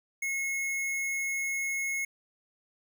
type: tone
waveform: square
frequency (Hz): 2174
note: C#7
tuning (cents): -34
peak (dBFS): -30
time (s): 0.22-2.05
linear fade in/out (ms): 5
effects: none